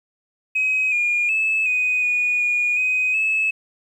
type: tone with pitch steps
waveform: sine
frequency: 2535 / 2425 / 2608 / 2495 / 2460 / 2443 / 2509 / 2597 Hz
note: D#7 / D#7 / E7 / D#7 / D#7 / D#7 / D#7 / E7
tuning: +32 / -45 / -19 / +4 / -20 / -32 / +14 / -26 cents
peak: -16 dBFS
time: 0.55-3.51 s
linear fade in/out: 10 ms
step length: 370 ms
effects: tanh soft clip ceiling -13 dBFS + 9-bit